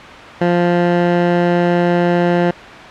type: tone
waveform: 15% pulse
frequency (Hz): 174.61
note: F3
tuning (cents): 0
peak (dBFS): -5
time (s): 0.41-2.51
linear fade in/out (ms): 5
effects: white hiss -31 dBFS RMS until 2.9 s + low-pass 2000 Hz 12 dB/octave